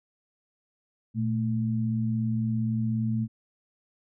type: tone pair together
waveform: sine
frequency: 116.9 / 220.7 Hz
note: A#2 / A3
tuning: +5 / +5 cents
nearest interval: major seventh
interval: 1100 cents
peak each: -27 dBFS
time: 1.14-3.28 s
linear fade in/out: 50 ms
effects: none